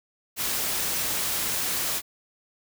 white noise with amplitude modulation, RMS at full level -26 dBFS, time 0.36-2.02 s, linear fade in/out 50 ms, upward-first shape sine, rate 281 Hz, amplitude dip 30%, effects none

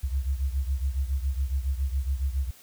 sine beating tone pair, 65.41 / 72.61 Hz, C2 / D2, 0 / -19 cents, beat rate 7.2 Hz, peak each -26 / -30 dBFS, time 0.03-2.51 s, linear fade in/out 10 ms, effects white hiss -53 dBFS RMS until 2.62 s

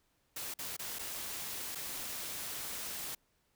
white noise with dropouts, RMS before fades -41 dBFS, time 0.36-3.15 s, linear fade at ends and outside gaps 5 ms, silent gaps 0.54-0.588 / 0.767-0.792 / 0.987-0.991 / 1.75-1.754 s, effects pink hiss -75 dBFS RMS until 3.55 s

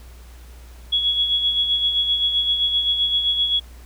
sine tone with tremolo, 3353 Hz, G#7, 16 cents sharp, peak -15 dBFS, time 0.92-3.6 s, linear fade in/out 10 ms, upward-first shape sine, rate 7.7 Hz, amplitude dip 50%, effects added 60 Hz sine -39 dBFS peak until 3.85 s + pink hiss -50 dBFS RMS until 3.85 s

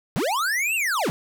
square linear two-way sweep, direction up then down, 111.8 to 2800 to 111.8 Hz, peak -22 dBFS, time 0.16-1.1 s, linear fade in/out 0 ms, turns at 0.75 s, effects none

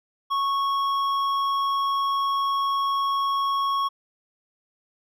triangle tone with hard clipping, 1104 Hz, C#6, 7 cents flat, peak -23 dBFS, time 0.3-3.89 s, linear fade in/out 20 ms, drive 11 dB, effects none

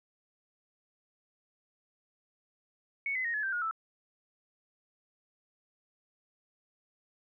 sine tone with pitch steps, 2217 / 2033 / 1864.3 / 1709.5 / 1567.7 / 1437.5 / 1318.2 Hz, C#7 / B6 / A#6 / G#6 / G6 / F6 / E6, 0 / +50 / 0 / +50 / 0 / +50 / 0 cents, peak -30 dBFS, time 3.06-3.711 s, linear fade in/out 2 ms, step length 93 ms, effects none

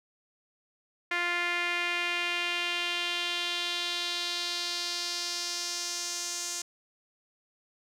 sawtooth tone with band-pass filter sweep, 349.2 Hz, F4, in tune, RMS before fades -32 dBFS, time 1.11-6.62 s, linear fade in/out 5 ms, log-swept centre 2000 to 6700 Hz, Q 2.6, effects none

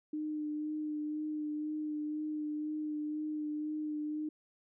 sine tone with vibrato, 303.3 Hz, D#4, 44 cents flat, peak -34 dBFS, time 0.13-4.29 s, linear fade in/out 5 ms, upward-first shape sine, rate 2 Hz, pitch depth 17 cents each way, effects none

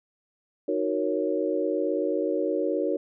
sine chord, D# minor seventh, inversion none, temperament equal, 311.1 / 370 / 466.2 / 554.4 Hz, D#4 / F#4 / A#4 / C#5, 0 / 0 / 0 / 0 cents, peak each -29 dBFS, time 0.68-2.97 s, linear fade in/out 5 ms, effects none

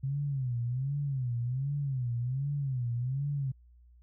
sine tone with vibrato, 130.81 Hz, C3, in tune, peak -29 dBFS, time 0.03-3.52 s, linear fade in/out 10 ms, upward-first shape sine, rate 1.3 Hz, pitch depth 170 cents each way, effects added 60 Hz sine -55 dBFS peak until 4.02 s

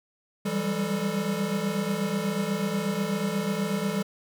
square tone cluster, 166.9 / 193 / 201.2 / 436.9 Hz, E3 / G3 / G3 / A4, +22 / -27 / +45 / -12 cents, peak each -34 / -32 / -30 / -34 dBFS, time 0.45-4.03 s, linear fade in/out 10 ms, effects none

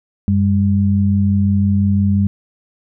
sine tone pair together, 94.53 / 200.3 Hz, F#2 / G3, +38 / +38 cents, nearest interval octave + minor second, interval 1300 cents, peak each -14 dBFS, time 0.28-2.27 s, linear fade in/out 0 ms, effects none

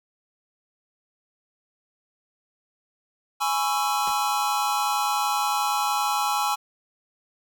square chord, C# minor seventh, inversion second, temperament just, 831.5 / 997.9 / 1108.7 / 1330.5 Hz, G#5 / B5 / C#6 / E6, +2 / +18 / 0 / +16 cents, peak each -26 / -31 / -30 / -29 dBFS, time 3.4-6.56 s, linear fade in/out 20 ms
pink noise with exponential decay, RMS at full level -36 dBFS, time 4.07-4.19 s, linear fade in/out 1 ms, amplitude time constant 25 ms
effects none

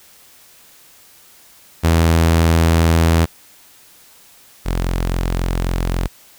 sawtooth tone pair in turn, 82.5 / 43.7 Hz, E2 / F1, +2 / +2 cents, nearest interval major seventh, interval 1100 cents, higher first, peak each -7 / -13 dBFS, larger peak first, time 1.83-3.26 / 4.65-6.08 s, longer neither, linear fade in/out 20 ms, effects white hiss -47 dBFS RMS until 6.38 s

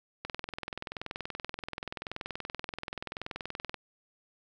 click train, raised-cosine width 0.3 ms, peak -20 dBFS, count 74, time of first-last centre 0.25-3.743 s, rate 20.9 Hz, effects none

